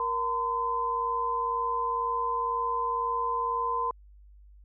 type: tone cluster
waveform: sine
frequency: 469.4 / 918 / 1020 Hz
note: A#4 / A#5 / C6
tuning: +12 / -27 / -44 cents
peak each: -35 / -35 / -27 dBFS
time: 0-3.91 s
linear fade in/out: 2 ms
effects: added 50 Hz sine -50 dBFS peak until 4.64 s